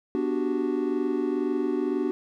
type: chord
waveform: triangle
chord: G major seventh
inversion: first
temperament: equal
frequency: 246.9 / 293.7 / 370 / 392 Hz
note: B3 / D4 / F#4 / G4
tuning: 0 / 0 / 0 / 0 cents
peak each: -29 / -26 / -26 / -31 dBFS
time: 0.15-2.11 s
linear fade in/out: 0 ms
effects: none